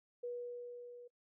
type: tone with level ramp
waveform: sine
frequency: 484.9 Hz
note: B4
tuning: 32 cents flat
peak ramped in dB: -38 to -51 dBFS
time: 0.23-1.08 s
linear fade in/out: 10 ms
effects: noise-tail reverb RT60 0.1 s tail -21 dB re dry